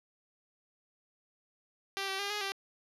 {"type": "tone with pitch steps", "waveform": "5% pulse", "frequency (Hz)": [391.7, 386, 402.4, 416.8, 391.8], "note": ["G4", "G4", "G4", "G#4", "G4"], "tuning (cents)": [-1, -27, 45, 6, -1], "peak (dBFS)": -22, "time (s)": [1.97, 2.52], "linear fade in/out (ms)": 0, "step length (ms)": 110, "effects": ["low-pass 9000 Hz 12 dB/octave"]}